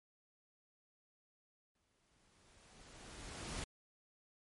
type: noise with exponential growth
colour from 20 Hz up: pink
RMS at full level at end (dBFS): -42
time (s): 1.75-3.64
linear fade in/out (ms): 2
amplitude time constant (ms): 410
effects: low-pass 11000 Hz 12 dB/octave + MP3 48 kbps